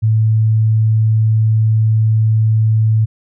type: tone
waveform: sine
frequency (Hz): 110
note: A2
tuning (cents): 0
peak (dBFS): -9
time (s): 0.02-3.06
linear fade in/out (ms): 20
effects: none